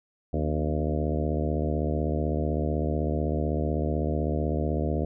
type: harmonic tone with a mistuned harmonic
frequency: 75.9 Hz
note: D#2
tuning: 42 cents flat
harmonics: 1 / 2 / 3 / 4 / 5 / 6 / 7 / 8 / 9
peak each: -28 / -31 / -33 / -34 / -35 / -36 / -36 / -37 / -38 dBFS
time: 0.33-5.05 s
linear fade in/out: 5 ms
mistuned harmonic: 3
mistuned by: +70 cents
effects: none